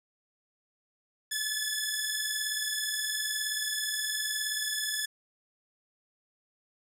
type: beating tone pair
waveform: 10% pulse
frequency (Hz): 1711 / 1730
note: A6 / A6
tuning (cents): -49 / -30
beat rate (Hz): 19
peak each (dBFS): -25 / -23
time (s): 1.31-5.06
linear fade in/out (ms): 10
effects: none